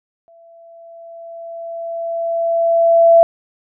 sine tone with exponential growth, 670 Hz, E5, 28 cents sharp, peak -4 dBFS, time 0.28-3.23 s, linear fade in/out 0 ms, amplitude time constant 640 ms, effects none

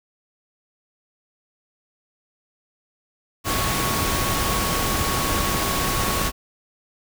sine tone in noise, 1108.7 Hz, C#6, in tune, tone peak -28 dBFS, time 3.44-6.32 s, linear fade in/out 50 ms, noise pink, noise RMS -23 dBFS, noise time 3.44-6.32 s, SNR -8 dB, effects none

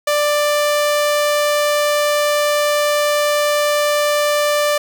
sawtooth tone, 590 Hz, D5, 8 cents sharp, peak -10 dBFS, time 0.07-4.78 s, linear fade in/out 5 ms, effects none

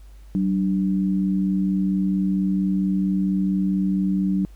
sine tone pair together, 190 / 294.4 Hz, F#3 / D4, +46 / +4 cents, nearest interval minor sixth, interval 758 cents, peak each -19 / -26 dBFS, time 0.35-4.45 s, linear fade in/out 0 ms, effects added 50 Hz sine -41 dBFS peak until 4.55 s + pink hiss -59 dBFS RMS until 4.55 s

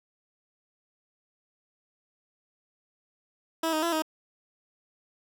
15% pulse tone with pitch steps, 325.3 / 312.1 / 337.7 / 314.5 Hz, E4 / D#4 / E4 / D#4, -23 / +5 / +42 / +19 cents, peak -19 dBFS, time 3.63-4.022 s, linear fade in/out 5 ms, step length 98 ms, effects none

